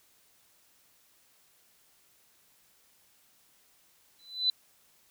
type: tone with exponential growth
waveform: sine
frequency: 4005 Hz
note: B7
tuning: 23 cents sharp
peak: -20 dBFS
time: 4.19-4.5 s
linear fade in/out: 2 ms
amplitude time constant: 66 ms
effects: white hiss -65 dBFS RMS until 5.1 s